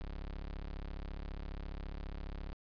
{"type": "tone", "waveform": "30% pulse", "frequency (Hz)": 34.65, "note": "C#1", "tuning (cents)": 0, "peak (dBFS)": -38, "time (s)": [0.01, 2.53], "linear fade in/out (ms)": 0, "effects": ["resampled to 11025 Hz", "12-bit"]}